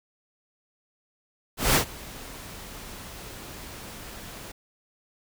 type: noise with ADSR envelope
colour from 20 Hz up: pink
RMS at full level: -18 dBFS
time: 1.57-4.52 s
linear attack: 180 ms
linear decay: 97 ms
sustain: -23 dB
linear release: 8 ms
effects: none